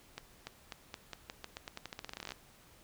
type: accelerating click train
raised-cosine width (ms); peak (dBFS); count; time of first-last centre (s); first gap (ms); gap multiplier
0.2; -24; 24; 0.18-2.32; 290; 0.87
effects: pink hiss -61 dBFS RMS until 2.83 s